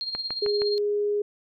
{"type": "tone with tremolo", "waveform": "sine", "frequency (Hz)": 4221, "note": "C8", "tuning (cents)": 14, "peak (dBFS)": -26, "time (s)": [0.01, 0.78], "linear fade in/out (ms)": 0, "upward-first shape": "sine", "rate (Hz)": 17, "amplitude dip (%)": 65}
{"type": "click train", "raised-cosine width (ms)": 0.5, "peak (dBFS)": -19, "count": 4, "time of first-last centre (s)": [0.15, 0.619], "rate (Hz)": 6.4}
{"type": "tone", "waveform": "sine", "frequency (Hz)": 413.1, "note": "G#4", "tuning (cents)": -9, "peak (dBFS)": -22, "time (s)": [0.42, 1.22], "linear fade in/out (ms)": 5}
{"effects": []}